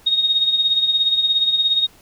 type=tone with tremolo; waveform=sine; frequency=3729 Hz; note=A#7; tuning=in tune; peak=-12 dBFS; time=0.06-1.87 s; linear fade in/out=10 ms; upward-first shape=sine; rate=17 Hz; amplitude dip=60%; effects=pink hiss -50 dBFS RMS until 2.01 s